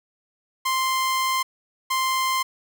sawtooth tone pair in turn, 1046.5 / 1046.5 Hz, C6 / C6, 0 / 0 cents, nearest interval unison, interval 0 cents, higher neither, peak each -17 dBFS, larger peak neither, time 0.65-1.43 / 1.9-2.43 s, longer first, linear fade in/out 10 ms, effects none

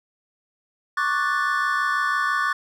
triangle chord, D major seventh, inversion third, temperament equal, 1108.7 / 1174.7 / 1480 / 1760 Hz, C#6 / D6 / F#6 / A6, 0 / 0 / 0 / 0 cents, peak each -24 dBFS, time 0.97-2.53 s, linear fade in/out 5 ms, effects none

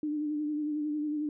sine tone with vibrato, 299.8 Hz, D4, 36 cents sharp, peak -29 dBFS, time 0.03-1.29 s, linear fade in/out 2 ms, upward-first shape sine, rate 11 Hz, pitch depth 35 cents each way, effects none

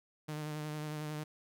sawtooth tone with vibrato, 151.8 Hz, D#3, 42 cents flat, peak -34 dBFS, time 0.28-1.24 s, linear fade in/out 10 ms, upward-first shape sine, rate 11 Hz, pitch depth 25 cents each way, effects none

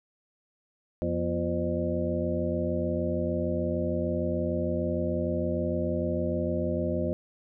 harmonic tone with a mistuned harmonic, 86.6 Hz, F2, 14 cents flat, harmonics 1 / 2 / 3 / 4 / 6 / 7, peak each -33 / -33 / -33 / -33 / -33 / -33 dBFS, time 1.02-7.13 s, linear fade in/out 0 ms, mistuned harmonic 3, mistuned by -110 cents, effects none

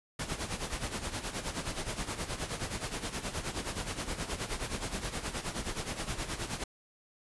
pink noise with tremolo, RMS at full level -34 dBFS, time 0.19-6.64 s, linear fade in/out 5 ms, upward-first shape sine, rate 9.5 Hz, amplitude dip 70%, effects resampled to 24000 Hz

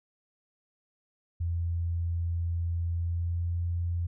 sine tone with pitch glide, 85 to 86.19 Hz, F2 to F2, -46 to -22 cents, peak -27 dBFS, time 1.4-4.07 s, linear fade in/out 10 ms, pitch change +24 cents, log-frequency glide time 2.93-3.61 s, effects none

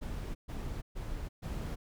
brown noise bursts, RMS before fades -38 dBFS, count 4, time 0.01-1.76 s, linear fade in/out 20 ms, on 340 ms, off 130 ms, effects none

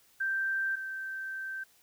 sine tone pair in turn, 1568 / 1557.2 Hz, G6 / G6, 0 / -12 cents, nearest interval unison, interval 12 cents, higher first, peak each -28 / -35 dBFS, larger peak first, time 0.2-0.76 / 0.76-1.64 s, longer second, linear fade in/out 10 ms, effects white hiss -64 dBFS RMS until 1.82 s

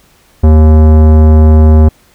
sine tone with tanh clipping, 77.8 Hz, D#2, in tune, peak -3 dBFS, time 0.43-1.89 s, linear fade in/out 10 ms, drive 18 dB, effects pink hiss -47 dBFS RMS until 2.14 s

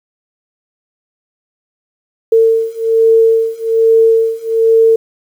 sine beating tone pair, 450.5 / 451.7 Hz, A4 / A4, +41 / +45 cents, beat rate 1.2 Hz, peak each -11 / -10 dBFS, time 2.32-4.96 s, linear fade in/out 5 ms, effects 7-bit

